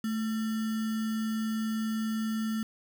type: tone with sample-and-hold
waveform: sine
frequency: 220 Hz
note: A3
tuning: in tune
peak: -28 dBFS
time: 0.04-2.63 s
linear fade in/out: 2 ms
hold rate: 1575 Hz
effects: none